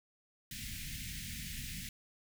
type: band-stop noise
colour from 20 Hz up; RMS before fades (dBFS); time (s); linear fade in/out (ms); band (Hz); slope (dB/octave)
pink; -43; 0.51-1.89; 2; 240 to 1800; 48
effects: none